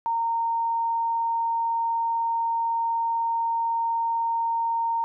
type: tone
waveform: sine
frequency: 921 Hz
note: A#5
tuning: 21 cents flat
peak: -22 dBFS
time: 0.06-5.04 s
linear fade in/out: 0 ms
effects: none